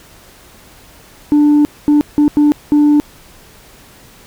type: tone bursts at uneven times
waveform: sine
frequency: 295.1 Hz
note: D4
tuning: 8 cents sharp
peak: -4 dBFS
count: 5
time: 1.32-1.65 / 1.88-2.01 / 2.18-2.28 / 2.37-2.52 / 2.72-3 s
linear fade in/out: 0 ms
effects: tanh soft clip ceiling -5 dBFS + pink hiss -42 dBFS RMS until 4.26 s